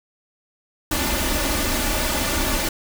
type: noise with comb filter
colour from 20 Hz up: pink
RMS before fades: -22 dBFS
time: 0.91-2.69 s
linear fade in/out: 5 ms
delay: 3.4 ms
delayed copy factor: +0.65
effects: none